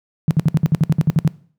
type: tone bursts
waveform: sine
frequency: 155.56 Hz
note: D#3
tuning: in tune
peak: -9 dBFS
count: 12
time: 0.28-1.276 s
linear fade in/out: 0 ms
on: 28 ms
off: 60 ms
effects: noise-tail reverb RT60 0.5 s tail -20 dB re dry + high-pass 100 Hz 12 dB/octave